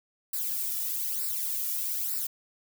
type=noise with flanger; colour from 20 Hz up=violet; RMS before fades=-31 dBFS; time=0.33-2.27 s; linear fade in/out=5 ms; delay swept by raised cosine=0.31 to 1.91 ms; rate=1.1 Hz; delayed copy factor=-0.85; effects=none